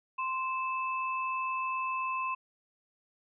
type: tone pair together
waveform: sine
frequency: 1043 / 2624 Hz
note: C6 / E7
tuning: -6 / -9 cents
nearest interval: octave + major third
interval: 1597 cents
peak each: -31 / -37 dBFS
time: 0.18-2.35 s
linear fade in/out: 10 ms
effects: none